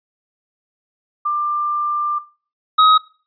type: tone pair in turn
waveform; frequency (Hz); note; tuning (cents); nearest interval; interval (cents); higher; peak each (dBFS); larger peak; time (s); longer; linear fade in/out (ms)
sine / square; 1189 / 1265.3; D6 / D#6; +21 / +29; minor second; 108; second; -16 / -9; second; 1.25-2.19 / 2.78-2.98; first; 10
effects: noise-tail reverb RT60 0.4 s tail -20 dB re dry + resampled to 11025 Hz